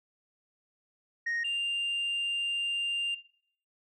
sine tone pair in turn, 1864.7 / 2794 Hz, A#6 / F7, 0 / 0 cents, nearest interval perfect fifth, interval 700 cents, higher second, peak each -27 dBFS, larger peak neither, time 1.26-1.44 / 1.44-3.15 s, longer second, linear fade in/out 10 ms, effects noise-tail reverb RT60 0.6 s tail -17 dB re dry + tanh soft clip ceiling -27 dBFS

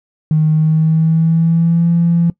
triangle tone with pitch glide, 155.56 to 169.64 Hz, D#3 to E3, 0 to +50 cents, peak -5 dBFS, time 0.31-2.3 s, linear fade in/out 2 ms, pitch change +150 cents, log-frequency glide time 0.52-1.89 s, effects noise-tail reverb RT60 0.1 s tail -23 dB re dry + tanh soft clip ceiling -7 dBFS

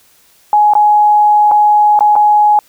sine tone with dropouts, 838 Hz, G#5, 15 cents sharp, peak -5 dBFS, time 0.53-2.59 s, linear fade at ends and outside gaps 1 ms, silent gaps 0.736-0.752 / 1.513-1.517 / 1.991-2.007 / 2.155-2.162 s, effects white hiss -49 dBFS RMS until 2.68 s

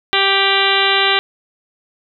harmonic tone with a mistuned harmonic, 392 Hz, G4, in tune, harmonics 1 / 2 / 3 / 4 / 5 / 6 / 7 / 8 / 9 / 10, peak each -21 / -21 / -21 / -21 / -21 / -21 / -21 / -21 / -21 / -21 dBFS, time 0.13-1.19 s, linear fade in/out 0 ms, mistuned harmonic 7, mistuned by +37 cents, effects none

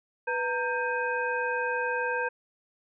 sine tone cluster, 494.2 / 921 / 1583 / 2510 Hz, B4 / A#5 / G6 / D#7, +1 / -21 / +17 / +15 cents, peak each -31 / -32 / -30 / -38 dBFS, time 0.27-2.29 s, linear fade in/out 10 ms, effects none

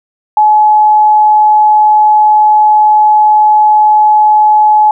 sine tone, 851 Hz, G#5, 42 cents sharp, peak -3 dBFS, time 0.37-4.91 s, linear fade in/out 2 ms, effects none

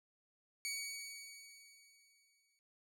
15% pulse tone with exponential decay, 2253 Hz, C#7, 28 cents sharp, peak -31 dBFS, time 0.65-2.59 s, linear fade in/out 0 ms, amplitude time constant 420 ms, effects none

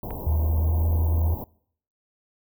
pink band-stop noise, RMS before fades -34 dBFS, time 0.03-1.44 s, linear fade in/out 2 ms, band 1000 to 13000 Hz, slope 96 dB/octave
click, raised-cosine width 0.5 ms, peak -25 dBFS, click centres 0.107 s
sine tone with pitch glide, 77.7 to 81 Hz, D#2 to E2, -2 to -30 cents, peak -19 dBFS, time 0.26-1.35 s, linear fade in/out 10 ms, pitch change +72 cents, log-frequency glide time 0.42-0.85 s
effects noise-tail reverb RT60 0.6 s tail -23 dB re dry

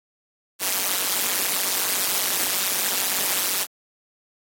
white noise with amplitude modulation, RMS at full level -19 dBFS, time 0.59-3.67 s, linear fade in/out 50 ms, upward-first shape sine, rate 188 Hz, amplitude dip 95%, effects high-pass 200 Hz 12 dB/octave + AAC 64 kbps

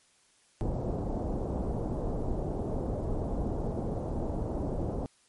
pink low-pass noise, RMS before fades -32 dBFS, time 0.61-5.06 s, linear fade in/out 0 ms, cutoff 720 Hz, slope 24 dB/octave, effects white hiss -65 dBFS RMS until 5.28 s + MP3 48 kbps

